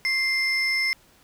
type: tone pair together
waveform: sine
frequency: 2093 / 5274 Hz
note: C7 / E8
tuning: 0 / 0 cents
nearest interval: octave + major third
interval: 1600 cents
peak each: -20 / -25 dBFS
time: 0.05-0.93 s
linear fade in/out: 0 ms
effects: tanh soft clip ceiling -18 dBFS + pink hiss -57 dBFS RMS until 1.23 s